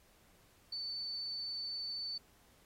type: tone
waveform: sine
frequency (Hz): 4512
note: C#8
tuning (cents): +30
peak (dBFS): -38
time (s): 0.72-2.18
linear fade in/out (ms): 5
effects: pink hiss -67 dBFS RMS until 2.65 s + AAC 48 kbps